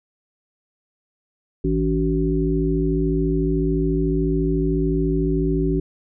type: harmonic tone with a mistuned harmonic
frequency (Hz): 53.9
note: A1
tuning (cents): -35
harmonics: 1 / 3 / 5 / 7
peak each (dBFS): -23 / -23 / -23 / -23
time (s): 1.64-5.8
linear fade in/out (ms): 5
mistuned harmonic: 5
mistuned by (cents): +87
effects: none